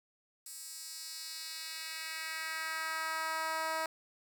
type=tone with high-pass filter sweep; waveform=10% pulse; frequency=320 Hz; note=D#4; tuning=49 cents sharp; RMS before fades=-39 dBFS; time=0.46-3.86 s; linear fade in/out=2 ms; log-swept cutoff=8000 to 690 Hz; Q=1.3; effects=none